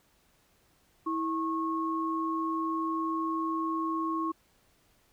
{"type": "tone pair together", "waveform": "sine", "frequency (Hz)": [324.7, 1092], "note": ["E4", "C#6"], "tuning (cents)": [-26, -26], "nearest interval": "octave + major sixth", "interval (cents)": 2100, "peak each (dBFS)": [-31, -31], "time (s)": [1.06, 4.32], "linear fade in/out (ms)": 10, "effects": ["pink hiss -67 dBFS RMS until 5.12 s"]}